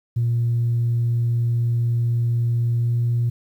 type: tone with pitch glide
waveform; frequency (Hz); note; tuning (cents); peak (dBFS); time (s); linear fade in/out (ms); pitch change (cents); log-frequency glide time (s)
sine; 118 to 118.89; A#2 to A#2; +22 to +35; -16; 0.16-3.3; 10; +13; 2.79-2.94
effects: tanh soft clip ceiling -14 dBFS + 9-bit